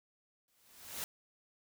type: noise with exponential growth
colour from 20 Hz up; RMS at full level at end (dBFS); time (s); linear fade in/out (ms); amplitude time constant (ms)
white; -38; 0.48-1.04; 1; 120
effects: none